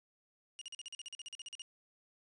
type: tone bursts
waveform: sawtooth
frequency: 2864 Hz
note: F7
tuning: 43 cents sharp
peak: -40 dBFS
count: 16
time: 0.59-1.619 s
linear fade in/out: 0 ms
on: 24 ms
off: 43 ms
effects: resampled to 22050 Hz